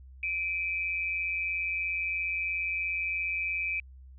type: tone pair together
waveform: sine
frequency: 2346 / 2523 Hz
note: D7 / D#7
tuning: -2 / +23 cents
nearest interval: minor second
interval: 125 cents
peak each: -31 / -32 dBFS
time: 0.23-3.8 s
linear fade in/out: 2 ms
effects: added 65 Hz sine -47 dBFS peak until 4.18 s